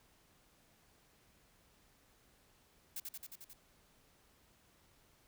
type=noise with echo; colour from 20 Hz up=blue; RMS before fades=-42 dBFS; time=2.96-3 s; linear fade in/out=5 ms; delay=89 ms; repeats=6; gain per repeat=-2 dB; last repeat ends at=3.534 s; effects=pink hiss -69 dBFS RMS until 5.27 s